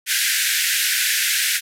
pink band-pass noise, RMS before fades -20 dBFS, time 0.06-1.61 s, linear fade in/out 50 ms, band 1500 to 15000 Hz, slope 96 dB/octave, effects none

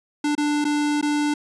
square tone with dropouts, 295.1 Hz, D4, 8 cents sharp, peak -20 dBFS, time 0.24-1.34 s, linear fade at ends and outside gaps 5 ms, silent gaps 0.352-0.378 / 0.644-0.65 / 1.013-1.026 s, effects resampled to 22050 Hz

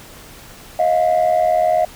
sine tone pair together, 631.6 / 712 Hz, D#5 / F5, +26 / +33 cents, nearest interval major second, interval 207 cents, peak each -14 dBFS, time 0.79-1.85 s, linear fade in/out 5 ms, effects tanh soft clip ceiling -8 dBFS + pink hiss -40 dBFS RMS until 1.95 s

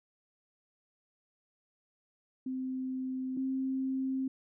sine tone pair in turn, 259.5 / 264.2 Hz, C4 / C4, -14 / +17 cents, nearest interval unison, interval 31 cents, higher second, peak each -33 / -30 dBFS, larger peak second, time 2.46-3.37 / 3.37-4.28 s, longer neither, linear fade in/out 5 ms, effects none

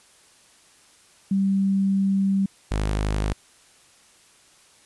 sine / sawtooth tone pair in turn, 194.9 / 51.73 Hz, G3 / G#1, -10 / -6 cents, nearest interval octave + major seventh, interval 2296 cents, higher first, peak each -18 dBFS, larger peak neither, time 1.31-2.46 / 2.71-3.33 s, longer first, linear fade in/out 5 ms, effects white hiss -55 dBFS RMS until 4.85 s + resampled to 24000 Hz

